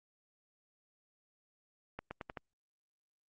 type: accelerating click train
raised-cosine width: 0.5 ms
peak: -26 dBFS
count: 5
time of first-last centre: 1.99-2.372 s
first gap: 120 ms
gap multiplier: 0.85
effects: Opus 48 kbps